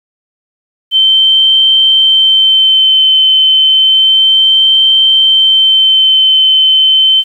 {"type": "tone with vibrato", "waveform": "sine", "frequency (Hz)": 3094, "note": "G7", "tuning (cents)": -23, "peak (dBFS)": -4, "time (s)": [0.91, 7.24], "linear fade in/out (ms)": 50, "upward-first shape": "sine", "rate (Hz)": 0.31, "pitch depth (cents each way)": 13, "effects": ["7-bit"]}